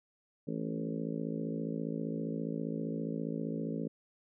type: harmonic tone with a mistuned harmonic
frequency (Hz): 55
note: A1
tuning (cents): 0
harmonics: 3 / 4 / 5 / 6 / 7 / 8 / 9 / 10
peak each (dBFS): -39 / -39 / -39 / -47 / -47 / -43 / -47 / -49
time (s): 0.47-3.88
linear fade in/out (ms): 10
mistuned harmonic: 3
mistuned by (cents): -15
effects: none